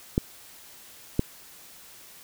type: clicks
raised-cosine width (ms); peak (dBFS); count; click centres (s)
3; -8; 2; 0.179 / 1.194
effects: white hiss -49 dBFS RMS until 2.23 s